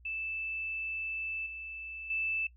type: tone with level steps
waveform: sine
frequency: 2637 Hz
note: E7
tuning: in tune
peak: -34 / -40 / -30 dBFS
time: 0.05-2.47 s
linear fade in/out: 5 ms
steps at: 1.46 / 2.1 s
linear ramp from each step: 5 ms
effects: noise-tail reverb RT60 0.1 s tail -19 dB re dry + added 60 Hz sine -55 dBFS peak until 2.56 s